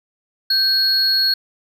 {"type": "tone pair together", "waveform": "triangle", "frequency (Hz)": [1559, 4324], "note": ["G6", "C#8"], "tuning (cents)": [-10, -44], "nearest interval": "octave + tritone", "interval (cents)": 1766, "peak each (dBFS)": [-23, -13], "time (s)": [0.5, 1.34], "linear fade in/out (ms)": 5, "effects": []}